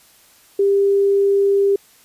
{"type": "tone", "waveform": "sine", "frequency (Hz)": 397.6, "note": "G4", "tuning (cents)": 25, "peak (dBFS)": -12, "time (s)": [0.59, 1.76], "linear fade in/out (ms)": 5, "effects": ["white hiss -51 dBFS RMS until 2.04 s", "resampled to 32000 Hz"]}